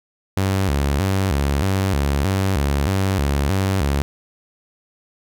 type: tone with vibrato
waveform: sawtooth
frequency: 82.41 Hz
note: E2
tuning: in tune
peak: -13 dBFS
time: 0.37-4.02 s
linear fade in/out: 0 ms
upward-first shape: square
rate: 1.6 Hz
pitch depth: 270 cents each way
effects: none